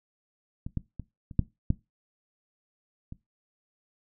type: clicks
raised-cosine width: 5 ms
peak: -23 / -17 / -24 / -30 / -9 / -11 / -27 dBFS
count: 7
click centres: 0.665 / 0.773 / 0.997 / 1.312 / 1.393 / 1.704 / 3.124 s
effects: noise-tail reverb RT60 0.2 s tail -18 dB re dry